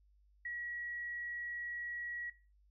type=tone; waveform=sine; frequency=1918 Hz; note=A#6; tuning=49 cents sharp; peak=-39 dBFS; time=0.45-2.3 s; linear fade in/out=5 ms; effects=noise-tail reverb RT60 0.3 s tail -17 dB re dry + added 50 Hz sine -65 dBFS peak until 2.7 s